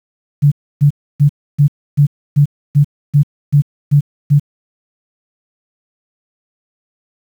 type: tone bursts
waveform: sine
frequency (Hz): 144.4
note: D3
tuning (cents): -29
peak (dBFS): -5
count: 11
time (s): 0.42-4.398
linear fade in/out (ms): 20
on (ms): 98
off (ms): 290
effects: 7-bit